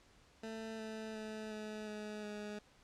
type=tone with pitch steps; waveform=20% pulse; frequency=222.2 / 219.5 / 216.9 / 214.3 / 211.7 / 209.1 Hz; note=A3 / A3 / A3 / A3 / G#3 / G#3; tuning=+17 / -4 / -25 / -45 / +33 / +12 cents; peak=-38 dBFS; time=0.43-2.59 s; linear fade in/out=5 ms; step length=360 ms; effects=pink hiss -66 dBFS RMS until 2.83 s + low-pass 7000 Hz 12 dB/octave